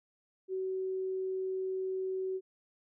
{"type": "tone", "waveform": "sine", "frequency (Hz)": 377.2, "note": "F#4", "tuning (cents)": 33, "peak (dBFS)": -32, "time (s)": [0.48, 2.41], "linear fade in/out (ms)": 50, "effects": []}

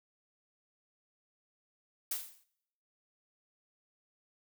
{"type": "noise with exponential decay", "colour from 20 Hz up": "blue", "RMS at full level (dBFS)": -32, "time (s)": [2.11, 2.44], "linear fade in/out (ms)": 5, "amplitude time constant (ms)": 71, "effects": ["noise-tail reverb RT60 0.8 s tail -23 dB re dry"]}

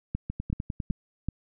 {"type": "two click trains", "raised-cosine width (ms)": 5, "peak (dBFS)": [-16, -19], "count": [4, 7], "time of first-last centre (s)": [[0.15, 1.286], [0.3, 0.902]], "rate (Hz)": [2.64, 9.96], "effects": []}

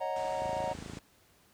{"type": "chord", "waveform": "triangle", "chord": "D# minor seventh", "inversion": "third", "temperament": "equal with one note detuned", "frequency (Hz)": [551.2, 622.3, 740, 932.3], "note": ["C#5", "D#5", "F#5", "A#5"], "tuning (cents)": [-10, 0, 0, 0], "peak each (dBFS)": -35, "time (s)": [0, 0.74], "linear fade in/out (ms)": 20}
{"type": "low-pass noise", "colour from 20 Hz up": "pink", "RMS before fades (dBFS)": -48, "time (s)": [0.16, 0.99], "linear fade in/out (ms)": 2, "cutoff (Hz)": 9000, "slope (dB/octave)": 48}
{"type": "click train", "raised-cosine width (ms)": 3, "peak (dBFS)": -29, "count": 16, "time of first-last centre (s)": [0.42, 0.971], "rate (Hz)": 27.2}
{"effects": ["pink hiss -64 dBFS RMS until 1.53 s", "high-pass 60 Hz 12 dB/octave"]}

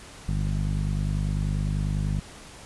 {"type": "tone with low-pass filter", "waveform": "sawtooth", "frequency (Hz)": 50.1, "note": "G1", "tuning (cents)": 38, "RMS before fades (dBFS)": -26, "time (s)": [0.28, 2.2], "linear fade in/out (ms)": 5, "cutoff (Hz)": 170, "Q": 3.1, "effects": ["pink hiss -45 dBFS RMS until 2.65 s", "resampled to 24000 Hz"]}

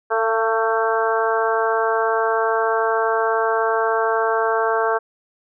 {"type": "harmonic tone with a mistuned harmonic", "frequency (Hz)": 223.6, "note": "A3", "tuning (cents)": 28, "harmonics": [2, 3, 4, 5, 6, 7], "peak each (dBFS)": [-21, -23, -24, -25, -26, -26], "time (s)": [0.1, 4.99], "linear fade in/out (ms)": 20, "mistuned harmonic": 3, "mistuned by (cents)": 19, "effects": []}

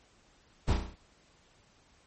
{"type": "noise with echo", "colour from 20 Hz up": "brown", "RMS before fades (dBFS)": -25, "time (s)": [0.67, 0.75], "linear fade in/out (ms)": 20, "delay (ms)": 34, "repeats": 6, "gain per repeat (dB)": -4, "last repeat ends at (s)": 0.954, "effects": ["pink hiss -64 dBFS RMS until 2.06 s", "MP3 32 kbps"]}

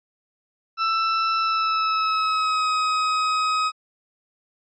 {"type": "tone with pitch glide", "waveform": "40% pulse", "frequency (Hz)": [1328, 1265.1], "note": ["E6", "D#6"], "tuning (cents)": [12, 28], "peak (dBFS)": -19, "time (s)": [0.77, 3.72], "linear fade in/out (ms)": 50, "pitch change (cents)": -84, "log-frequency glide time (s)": [1.38, 2.68], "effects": ["resampled to 16000 Hz"]}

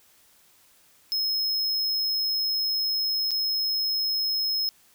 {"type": "tone with dropouts", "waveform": "square", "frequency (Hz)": 5160, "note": "E8", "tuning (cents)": -38, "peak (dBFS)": -24, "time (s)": [1.12, 4.69], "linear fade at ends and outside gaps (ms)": 0, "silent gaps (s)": [3.308, 3.315], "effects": ["white hiss -59 dBFS RMS until 4.94 s"]}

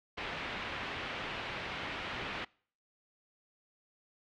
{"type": "low-pass noise", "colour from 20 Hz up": "white", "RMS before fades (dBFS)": -40, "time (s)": [0.17, 2.45], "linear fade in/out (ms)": 10, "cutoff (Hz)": 3000, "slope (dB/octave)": 24, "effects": ["noise-tail reverb RT60 0.5 s tail -25 dB re dry"]}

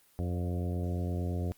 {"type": "harmonic tone with a mistuned harmonic", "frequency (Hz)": 88.6, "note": "F2", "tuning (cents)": 25, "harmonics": [1, 2, 3, 4, 5, 6, 7, 8], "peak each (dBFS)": [-31, -37, -41, -43, -45, -47, -48, -49], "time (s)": [0.19, 1.52], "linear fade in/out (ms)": 0, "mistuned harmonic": 7, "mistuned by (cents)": -26, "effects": ["white hiss -64 dBFS RMS until 1.57 s", "Opus 32 kbps"]}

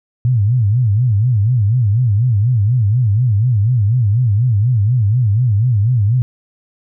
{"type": "tone with vibrato", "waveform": "sine", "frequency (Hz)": 112.8, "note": "A2", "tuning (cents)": 44, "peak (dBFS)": -10, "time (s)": [0.25, 6.22], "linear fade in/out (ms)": 0, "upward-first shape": "sine", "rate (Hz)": 4.1, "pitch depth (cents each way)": 230, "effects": []}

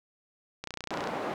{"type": "click train", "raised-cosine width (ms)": 0.2, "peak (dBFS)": -19, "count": 14, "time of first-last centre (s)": [0.64, 1.073], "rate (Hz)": 30}
{"type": "band-pass noise", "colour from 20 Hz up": "white", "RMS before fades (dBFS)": -34, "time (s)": [0.91, 1.34], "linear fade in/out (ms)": 2, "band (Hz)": [210, 900], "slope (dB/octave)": 12}
{"effects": []}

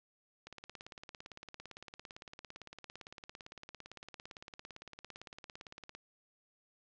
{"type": "click train", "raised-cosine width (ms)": 0.2, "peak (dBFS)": -30, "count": 98, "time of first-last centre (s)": [0.47, 5.95], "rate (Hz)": 17.7, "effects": ["low-pass 6000 Hz 12 dB/octave"]}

